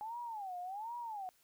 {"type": "tone with vibrato", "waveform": "sine", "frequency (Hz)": 827, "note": "G#5", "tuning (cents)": -8, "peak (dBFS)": -40, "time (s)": [0.01, 1.29], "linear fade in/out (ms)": 0, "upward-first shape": "sine", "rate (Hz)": 1.3, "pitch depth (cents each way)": 260, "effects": ["white hiss -71 dBFS RMS until 1.43 s"]}